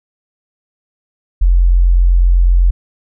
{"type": "tone", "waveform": "sine", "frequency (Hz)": 44, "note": "F1", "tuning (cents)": 14, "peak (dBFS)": -6, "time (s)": [1.41, 2.71], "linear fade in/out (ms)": 10, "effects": []}